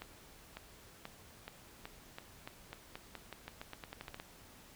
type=accelerating click train; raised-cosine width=0.3 ms; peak=-28 dBFS; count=20; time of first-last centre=0.02-4.199 s; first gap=550 ms; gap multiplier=0.88; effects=pink hiss -58 dBFS RMS until 4.75 s